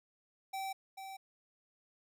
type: tone with echo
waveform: square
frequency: 773 Hz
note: G5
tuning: 24 cents flat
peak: -38 dBFS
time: 0.53-0.73 s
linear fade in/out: 10 ms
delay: 440 ms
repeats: 1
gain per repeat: -7 dB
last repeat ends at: 1.17 s
effects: none